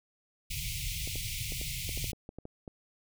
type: band-stop noise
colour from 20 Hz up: pink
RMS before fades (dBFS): -36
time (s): 0.5-2.12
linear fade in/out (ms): 10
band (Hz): 160 to 2100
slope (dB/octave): 96
type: clicks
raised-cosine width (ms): 2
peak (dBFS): -29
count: 12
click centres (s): 1.075 / 1.157 / 1.522 / 1.614 / 1.892 / 1.975 / 2.043 / 2.132 / 2.291 / 2.386 / 2.454 / 2.678
effects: none